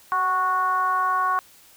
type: tone with frequency modulation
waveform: sine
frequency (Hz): 1107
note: C#6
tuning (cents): -3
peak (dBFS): -19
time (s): 0.12-1.39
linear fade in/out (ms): 0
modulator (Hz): 362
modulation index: 0.73
effects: white hiss -52 dBFS RMS until 1.76 s